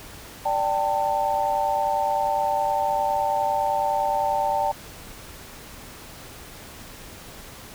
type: chord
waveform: sine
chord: D suspended fourth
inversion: none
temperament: equal with one note detuned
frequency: 587.3 / 784 / 893.8 Hz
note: D5 / G5 / A5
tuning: 0 / 0 / +27 cents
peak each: -27 / -24 / -24 dBFS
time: 0.45-4.72 s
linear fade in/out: 10 ms
effects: pink hiss -42 dBFS RMS until 7.74 s